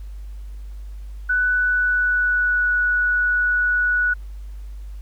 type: tone with pitch glide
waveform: sine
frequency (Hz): 1489 to 1471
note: F#6 to F#6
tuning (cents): +11 to -11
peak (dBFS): -16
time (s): 1.29-4.14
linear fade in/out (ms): 10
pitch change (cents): -22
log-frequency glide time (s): 1.51-2.72
effects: added 50 Hz sine -31 dBFS peak until 5.01 s + pink hiss -57 dBFS RMS until 5.01 s